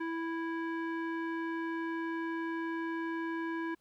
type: tone with low-pass filter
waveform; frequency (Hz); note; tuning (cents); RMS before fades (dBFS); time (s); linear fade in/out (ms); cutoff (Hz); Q
square; 329.6; E4; 0; -36; 0-3.75; 10; 1700; 2.2
effects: pink hiss -75 dBFS RMS until 3.8 s